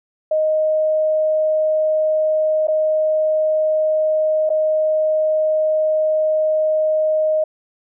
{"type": "tone with dropouts", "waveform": "sine", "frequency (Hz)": 622.3, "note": "D#5", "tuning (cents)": 0, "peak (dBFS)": -14, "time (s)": [0.31, 7.44], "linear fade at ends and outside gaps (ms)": 5, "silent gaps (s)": [[2.672, 2.682], [4.493, 4.501]], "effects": []}